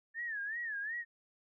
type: tone with vibrato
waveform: sine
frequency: 1760 Hz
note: A6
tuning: in tune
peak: -36 dBFS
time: 0.14-1.05 s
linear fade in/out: 50 ms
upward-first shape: sine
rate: 2.7 Hz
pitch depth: 150 cents each way
effects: none